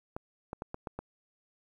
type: clicks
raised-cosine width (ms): 1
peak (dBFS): -23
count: 6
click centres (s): 0.165 / 0.531 / 0.621 / 0.744 / 0.872 / 0.99
effects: 10-bit